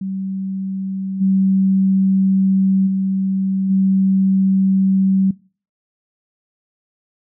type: tone with level steps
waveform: sine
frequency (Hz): 191.8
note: G3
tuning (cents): -37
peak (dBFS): -21 / -12 / -16 / -12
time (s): 0.01-5.31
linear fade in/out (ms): 5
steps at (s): 1.2 / 2.86 / 3.69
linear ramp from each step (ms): 20
effects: noise-tail reverb RT60 0.4 s tail -22 dB re dry